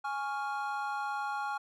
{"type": "chord", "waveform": "triangle", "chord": "Db major", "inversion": "second", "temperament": "equal", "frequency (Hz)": [830.6, 1108.7, 1396.9], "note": ["Ab5", "Db6", "F6"], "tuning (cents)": [0, 0, 0], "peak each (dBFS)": [-33, -38, -36], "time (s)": [0.04, 1.58], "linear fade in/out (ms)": 10, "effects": []}